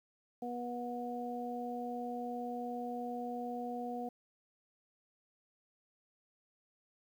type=harmonic tone; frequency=242.7 Hz; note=B3; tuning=30 cents flat; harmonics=1 / 2 / 3; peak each=-41 / -43 / -41 dBFS; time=0.42-4.09 s; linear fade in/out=5 ms; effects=11-bit